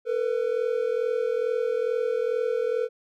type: tone pair together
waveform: triangle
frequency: 451.6 / 493.9 Hz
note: A4 / B4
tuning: +45 / 0 cents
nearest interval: major second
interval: 155 cents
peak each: -24 dBFS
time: 0.05-2.89 s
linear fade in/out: 50 ms
effects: none